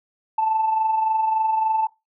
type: tone with amplitude modulation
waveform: sine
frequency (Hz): 880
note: A5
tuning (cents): 0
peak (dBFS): -15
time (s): 0.38-1.87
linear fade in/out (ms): 5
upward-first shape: sine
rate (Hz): 23.5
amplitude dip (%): 50
effects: noise-tail reverb RT60 0.2 s tail -19 dB re dry + tanh soft clip ceiling -12 dBFS